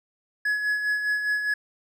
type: tone with tremolo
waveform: triangle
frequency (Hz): 1690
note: G#6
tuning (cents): +30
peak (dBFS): -19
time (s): 0.45-1.54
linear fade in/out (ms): 5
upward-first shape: sine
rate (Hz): 4.9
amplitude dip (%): 50
effects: none